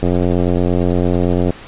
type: click train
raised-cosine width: 2 ms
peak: -3 dBFS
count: 132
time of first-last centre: 0.03-1.505 s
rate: 88.8 Hz
effects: pink hiss -36 dBFS RMS until 1.67 s + resampled to 8000 Hz